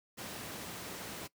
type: high-pass noise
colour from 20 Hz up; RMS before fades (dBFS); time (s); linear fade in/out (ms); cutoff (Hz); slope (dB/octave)
pink; -44; 0.17-1.28; 20; 120; 12
effects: noise-tail reverb RT60 0.1 s tail -20 dB re dry